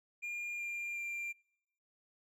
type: tone with pitch steps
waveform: triangle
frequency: 2411 / 2394 / 2378 Hz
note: D7 / D7 / D7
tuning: +45 / +33 / +21 cents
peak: -36 dBFS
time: 0.22-1.33 s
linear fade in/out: 20 ms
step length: 370 ms
effects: noise-tail reverb RT60 0.8 s tail -26 dB re dry